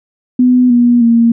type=tone with pitch steps; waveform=sine; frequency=250 / 240.9 / 232.2 Hz; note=B3 / B3 / A#3; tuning=+21 / -43 / -7 cents; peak=-5 dBFS; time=0.39-1.32 s; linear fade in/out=5 ms; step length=310 ms; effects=none